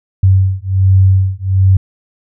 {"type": "beating tone pair", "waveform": "sine", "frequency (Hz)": [94.6, 95.9], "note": ["F#2", "G2"], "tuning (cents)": [39, -37], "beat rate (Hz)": 1.3, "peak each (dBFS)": -10, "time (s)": [0.23, 1.77], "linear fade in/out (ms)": 5, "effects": []}